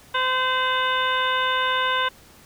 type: harmonic tone with a mistuned harmonic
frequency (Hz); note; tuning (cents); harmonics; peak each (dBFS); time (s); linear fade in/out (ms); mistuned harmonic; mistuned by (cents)
514; C5; -31; 1 / 2 / 3 / 4 / 5 / 6 / 7; -30 / -23 / -25 / -32 / -35 / -30 / -29; 0.14-2.09; 10; 6; -79
effects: pink hiss -50 dBFS RMS until 2.45 s